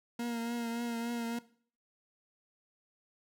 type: tone with vibrato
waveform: 40% pulse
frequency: 234.4 Hz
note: A#3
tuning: 10 cents sharp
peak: -33 dBFS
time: 0.19-1.39 s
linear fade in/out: 5 ms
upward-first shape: triangle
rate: 3.5 Hz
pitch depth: 35 cents each way
effects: noise-tail reverb RT60 0.5 s tail -18 dB re dry